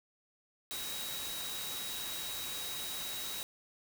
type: tone in noise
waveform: sine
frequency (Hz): 3827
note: A#7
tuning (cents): +45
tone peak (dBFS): -42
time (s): 0.71-3.43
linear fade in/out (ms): 0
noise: white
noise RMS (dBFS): -41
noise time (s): 0.71-3.43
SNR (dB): -4
effects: none